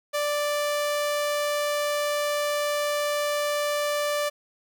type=tone; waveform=sawtooth; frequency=587.3 Hz; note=D5; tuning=in tune; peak=-20 dBFS; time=0.13-4.3 s; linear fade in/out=20 ms; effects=10-bit